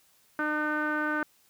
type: tone with low-pass filter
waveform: sawtooth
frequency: 302.7 Hz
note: D#4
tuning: 48 cents flat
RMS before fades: -29 dBFS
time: 0.39-1.23 s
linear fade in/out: 2 ms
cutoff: 1500 Hz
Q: 6.6
effects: white hiss -64 dBFS RMS until 1.49 s